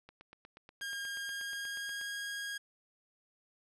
click train, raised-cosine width 0.3 ms, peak -36 dBFS, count 17, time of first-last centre 0.09-2.013 s, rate 8.32 Hz
sawtooth tone with pitch glide, 1617 to 1634.8 Hz, G#6 to G#6, -47 to -28 cents, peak -34 dBFS, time 0.81-2.58 s, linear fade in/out 10 ms, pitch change +19 cents, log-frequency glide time 1.2-2.09 s
effects low-pass 11000 Hz 12 dB/octave

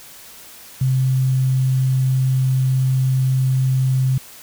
sine tone with quantisation, 130.81 Hz, C3, in tune, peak -14 dBFS, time 0.81-4.18 s, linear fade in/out 5 ms, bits 7, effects white hiss -41 dBFS RMS until 4.42 s

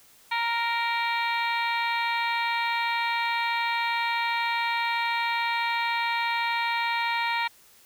harmonic tone, 466.2 Hz, A#4, in tune, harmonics 2 / 3 / 4 / 5 / 6 / 7 / 8 / 9, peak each -27 / -36 / -32 / -30 / -40 / -41 / -37 / -40 dBFS, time 0.31-7.48 s, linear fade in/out 10 ms, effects white hiss -56 dBFS RMS until 7.85 s

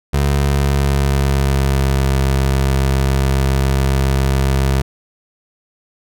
25% pulse tone with pitch glide, 70.3 to 67.24 Hz, C#2 to C2, +25 to +48 cents, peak -9 dBFS, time 0.13-4.82 s, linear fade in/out 10 ms, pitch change -77 cents, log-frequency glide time 0.29-2.11 s, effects none

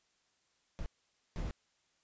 brown noise bursts at uneven times, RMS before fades -38 dBFS, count 2, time 0.79-0.86 / 1.36-1.51 s, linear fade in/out 0 ms, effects white hiss -75 dBFS RMS until 2.03 s + resampled to 16000 Hz

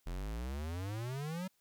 square exponential sweep, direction up, 41.21 to 192 Hz, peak -38 dBFS, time 0.06-1.48 s, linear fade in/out 10 ms, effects white hiss -75 dBFS RMS until 1.6 s

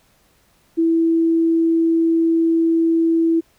sine tone, 329.3 Hz, E4, 2 cents flat, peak -13 dBFS, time 0.77-3.41 s, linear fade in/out 20 ms, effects pink hiss -58 dBFS RMS until 3.58 s

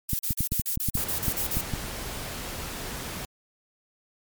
violet noise bursts, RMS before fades -28 dBFS, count 11, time 0.09-1.61 s, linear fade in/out 2 ms, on 100 ms, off 42 ms
clicks, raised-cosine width 5 ms, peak -15 dBFS, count 11, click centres 0.133 / 0.308 / 0.407 / 0.521 / 0.597 / 0.774 / 0.887 / 0.954 / 1.282 / 1.57 / 1.737 s
pink noise, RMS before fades -35 dBFS, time 0.97-3.25 s, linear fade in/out 0 ms
effects MP3 96 kbps

